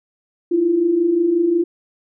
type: tone pair together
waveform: sine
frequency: 317.7 / 343.3 Hz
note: D#4 / F4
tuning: +36 / -30 cents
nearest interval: minor second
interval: 134 cents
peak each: -22 / -14 dBFS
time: 0.51-1.64 s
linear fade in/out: 10 ms
effects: none